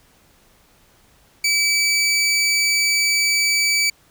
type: tone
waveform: 20% pulse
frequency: 2300 Hz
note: D7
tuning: 37 cents flat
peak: -11 dBFS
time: 1.44-3.9 s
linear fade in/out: 5 ms
effects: pink hiss -55 dBFS RMS until 4.1 s